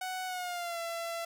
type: tone with pitch glide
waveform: sawtooth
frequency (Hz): 743 to 673.5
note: F#5 to E5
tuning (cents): +7 to +37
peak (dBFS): -31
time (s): 0.01-1.25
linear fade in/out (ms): 5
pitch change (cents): -170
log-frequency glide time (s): 0.26-0.8
effects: none